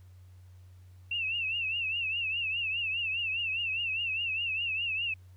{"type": "tone with vibrato", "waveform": "sine", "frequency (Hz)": 2690, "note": "E7", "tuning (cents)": 34, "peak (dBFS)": -29, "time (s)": [1.11, 5.14], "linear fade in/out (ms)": 5, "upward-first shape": "triangle", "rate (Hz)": 4.9, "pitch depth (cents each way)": 120, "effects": ["added 91 Hz sine -50 dBFS peak until 5.36 s", "pink hiss -69 dBFS RMS until 5.36 s"]}